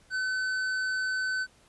sine tone with hard clipping, 1518 Hz, F#6, 44 cents sharp, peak -29 dBFS, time 0.1-1.47 s, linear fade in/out 50 ms, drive 8 dB, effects pink hiss -61 dBFS RMS until 1.68 s + resampled to 24000 Hz

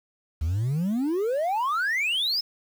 sine exponential sweep, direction up, 72.8 to 5274 Hz, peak -20 dBFS, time 0.41-2.41 s, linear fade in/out 10 ms, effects tanh soft clip ceiling -22 dBFS + 8-bit

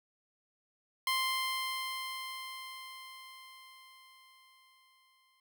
15% pulse tone with exponential decay, 1046.5 Hz, C6, in tune, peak -22 dBFS, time 1.07-5.4 s, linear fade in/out 2 ms, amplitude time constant 940 ms, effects none

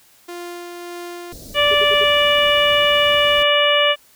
sawtooth tone with tremolo, 349.2 Hz, F4, in tune, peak -25 dBFS, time 0.28-1.33 s, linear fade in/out 10 ms, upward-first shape sine, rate 1.7 Hz, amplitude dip 25%
pink band-stop noise, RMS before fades -37 dBFS, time 1.32-3.43 s, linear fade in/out 2 ms, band 640 to 3900 Hz, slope 48 dB/octave
harmonic tone, 584 Hz, D5, 10 cents flat, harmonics 1 / 2 / 3 / 4 / 5 / 6, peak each -17 / -21 / -22 / -21 / -17 / -27 dBFS, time 1.54-3.96 s, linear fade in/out 50 ms
sine tone bursts, 414.3 Hz, G#4, 4 cents flat, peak -22 dBFS, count 4, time 1.71-2.042 s, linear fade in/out 5 ms, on 35 ms, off 64 ms
effects white hiss -52 dBFS RMS until 4.15 s

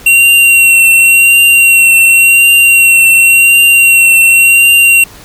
square tone with vibrato, 2741 Hz, F7, 33 cents flat, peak -3 dBFS, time 0.06-5.04 s, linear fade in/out 5 ms, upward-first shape triangle, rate 0.91 Hz, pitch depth 25 cents each way, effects pink hiss -34 dBFS RMS until 5.24 s

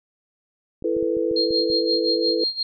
clicks, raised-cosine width 3 ms, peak -25 dBFS, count 7, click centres 0.824 / 0.967 / 1.027 / 1.169 / 1.313 / 1.508 / 1.701 s
sine chord, E suspended fourth, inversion none, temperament equal with one note detuned, 333.3 / 440 / 493.9 Hz, E4 / A4 / B4, +19 / 0 / 0 cents, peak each -24 dBFS, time 0.84-2.44 s, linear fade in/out 5 ms
sine tone with tremolo, 4221 Hz, C8, 14 cents sharp, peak -19 dBFS, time 1.36-2.63 s, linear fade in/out 5 ms, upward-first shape sine, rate 5.7 Hz, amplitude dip 85%
effects none

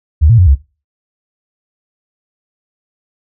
sine tone with pitch steps, 76.3 / 116.1 / 90.1 / 69.3 Hz, D#2 / A#2 / F#2 / C#2, -33 / -7 / -45 / 0 cents, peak -4 dBFS, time 0.21-0.554 s, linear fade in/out 20 ms, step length 86 ms, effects noise-tail reverb RT60 0.3 s tail -17 dB re dry

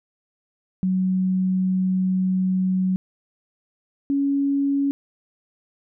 sine tone pair in turn, 186.4 / 279.3 Hz, F#3 / C#4, +13 / +13 cents, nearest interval perfect fifth, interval 700 cents, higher second, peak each -18 / -18 dBFS, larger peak neither, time 0.83-2.96 / 4.1-4.91 s, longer first, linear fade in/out 0 ms, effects none

